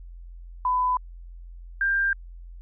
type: tone pair in turn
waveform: sine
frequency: 1002 / 1590.6 Hz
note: B5 / G6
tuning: +25 / +25 cents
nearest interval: minor sixth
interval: 800 cents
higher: second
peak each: -20 dBFS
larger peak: neither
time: 0.65-0.97 / 1.81-2.13 s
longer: neither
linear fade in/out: 2 ms
effects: added 43 Hz sine -39 dBFS peak until 2.61 s